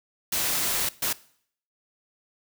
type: noise bursts at uneven times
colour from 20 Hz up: white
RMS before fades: -26 dBFS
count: 2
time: 0.32-0.89 / 1.02-1.13 s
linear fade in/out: 5 ms
effects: noise-tail reverb RT60 0.6 s tail -20 dB re dry